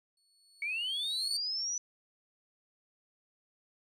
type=tone with exponential growth; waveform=30% pulse; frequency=4408 Hz; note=C#8; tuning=11 cents flat; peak=-30 dBFS; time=0.17-1.37 s; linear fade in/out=2 ms; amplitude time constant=260 ms
type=linear sweep; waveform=sine; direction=up; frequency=2217 to 5990 Hz; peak=-32 dBFS; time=0.62-1.78 s; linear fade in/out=2 ms
effects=resampled to 32000 Hz

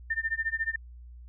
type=tone with tremolo; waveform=sine; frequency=1800 Hz; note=A6; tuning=39 cents sharp; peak=-24 dBFS; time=0.1-0.76 s; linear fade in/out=5 ms; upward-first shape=sine; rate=14 Hz; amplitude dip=95%; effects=added 60 Hz sine -44 dBFS peak until 1.28 s

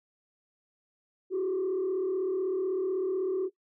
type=tone with frequency modulation; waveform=sine; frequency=376.3 Hz; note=F#4; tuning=29 cents sharp; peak=-25 dBFS; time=1.3-3.5 s; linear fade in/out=50 ms; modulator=36 Hz; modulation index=0.57; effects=noise-tail reverb RT60 0.1 s tail -20 dB re dry + tanh soft clip ceiling -24 dBFS

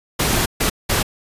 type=noise bursts at uneven times; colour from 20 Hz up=pink; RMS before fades=-18 dBFS; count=3; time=0.19-0.46 / 0.6-0.7 / 0.89-1.03 s; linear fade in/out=10 ms; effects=resampled to 32000 Hz

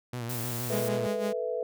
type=tone with vibrato; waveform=sawtooth; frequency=120 Hz; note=B2; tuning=49 cents flat; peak=-29 dBFS; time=0.13-1.07 s; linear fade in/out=5 ms; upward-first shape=sine; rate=6.4 Hz; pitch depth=61 cents each way
type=noise; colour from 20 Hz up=blue; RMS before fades=-37 dBFS; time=0.29-0.89 s; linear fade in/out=10 ms
type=chord; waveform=sine; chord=A suspended second; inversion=none; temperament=equal; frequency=440 / 493.9 / 659.3 Hz; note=A4 / B4 / E5; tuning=0 / 0 / 0 cents; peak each=-34 / -31 / -35 dBFS; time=0.7-1.63 s; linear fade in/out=2 ms
type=tone with tremolo; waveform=sawtooth; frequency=206.5 Hz; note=G#3; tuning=10 cents flat; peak=-26 dBFS; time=0.72-1.33 s; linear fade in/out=5 ms; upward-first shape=sine; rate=6 Hz; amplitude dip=70%
effects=none

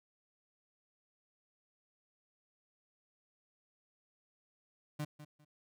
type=tone with echo; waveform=35% pulse; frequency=149.6 Hz; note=D3; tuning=32 cents sharp; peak=-34 dBFS; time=4.99-5.05 s; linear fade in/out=10 ms; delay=200 ms; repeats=2; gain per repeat=-13 dB; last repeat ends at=5.45 s; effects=none

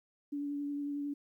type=tone with vibrato; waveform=sine; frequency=287.1 Hz; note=D4; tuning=39 cents flat; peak=-34 dBFS; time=0.32-1.14 s; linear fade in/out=10 ms; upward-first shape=triangle; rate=11 Hz; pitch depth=17 cents each way; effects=12-bit

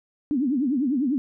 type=tone with vibrato; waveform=sine; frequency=269.4 Hz; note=C#4; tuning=49 cents flat; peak=-20 dBFS; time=0.31-1.18 s; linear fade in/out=0 ms; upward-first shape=triangle; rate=10 Hz; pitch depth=270 cents each way; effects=none

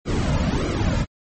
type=noise with flanger; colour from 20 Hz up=brown; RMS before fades=-21 dBFS; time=0.05-1.06 s; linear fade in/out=50 ms; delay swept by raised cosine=1.1 to 2.7 ms; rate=1.6 Hz; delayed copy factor=-0.75; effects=MP3 32 kbps

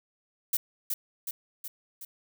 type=noise with echo; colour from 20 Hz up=violet; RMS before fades=-26 dBFS; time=0.53-0.57 s; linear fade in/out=5 ms; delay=370 ms; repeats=4; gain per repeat=-4 dB; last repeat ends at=2.05 s; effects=none

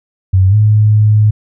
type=tone with pitch glide; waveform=sine; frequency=94.4 to 106.57 Hz; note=F#2 to G#2; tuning=+35 to +45 cents; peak=-5 dBFS; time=0.33-1.31 s; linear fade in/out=10 ms; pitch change=+210 cents; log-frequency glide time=0.49-0.55 s; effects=none

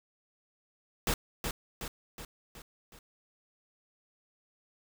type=noise with echo; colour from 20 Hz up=pink; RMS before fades=-29 dBFS; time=1.07-1.14 s; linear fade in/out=2 ms; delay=370 ms; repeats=5; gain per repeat=-5 dB; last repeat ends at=2.99 s; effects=none

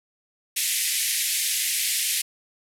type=band-pass noise; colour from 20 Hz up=white; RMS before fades=-25 dBFS; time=0.56-2.22 s; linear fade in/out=10 ms; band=1900 to 13000 Hz; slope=48 dB/octave; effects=none

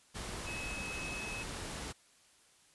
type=tone in noise; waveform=sine; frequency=2574 Hz; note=E7; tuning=42 cents flat; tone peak=-41 dBFS; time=0.46-1.44 s; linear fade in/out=20 ms; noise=pink; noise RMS=-42 dBFS; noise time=0.14-1.93 s; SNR=-2 dB; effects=white hiss -65 dBFS RMS until 2.74 s + resampled to 24000 Hz

